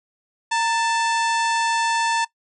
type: harmonic tone with a mistuned harmonic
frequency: 882 Hz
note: A5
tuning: 4 cents sharp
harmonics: 1 / 2 / 3 / 4 / 5 / 6 / 7 / 8 / 9 / 10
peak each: -20 / -26 / -30 / -32 / -34 / -36 / -37 / -38 / -39 / -40 dBFS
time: 0.51-2.25 s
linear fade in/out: 10 ms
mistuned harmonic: 1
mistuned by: +79 cents
effects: noise-tail reverb RT60 0.1 s tail -19 dB re dry